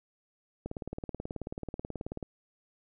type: click train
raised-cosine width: 2 ms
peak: -23 dBFS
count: 30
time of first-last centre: 0.66-2.228 s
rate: 18.5 Hz
effects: none